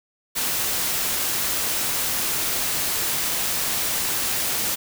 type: noise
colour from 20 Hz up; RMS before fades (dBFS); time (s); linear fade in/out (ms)
white; -24; 0.35-4.76; 20
effects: none